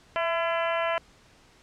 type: harmonic tone with a mistuned harmonic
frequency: 337.7 Hz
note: E4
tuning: 42 cents sharp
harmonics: 2 / 3 / 4 / 5 / 6 / 7 / 8 / 9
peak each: -27 / -31 / -33 / -35 / -37 / -38 / -39 / -40 dBFS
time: 0.16-0.98 s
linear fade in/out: 0 ms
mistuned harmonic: 2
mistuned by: -32 cents
effects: pink hiss -57 dBFS RMS until 1.62 s + low-pass 7000 Hz 12 dB/octave